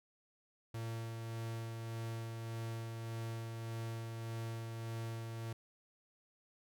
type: tone with tremolo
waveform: 45% pulse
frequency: 114 Hz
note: A#2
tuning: 38 cents flat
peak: -39 dBFS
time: 0.74-5.53 s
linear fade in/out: 5 ms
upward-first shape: sine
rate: 1.7 Hz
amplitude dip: 30%
effects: none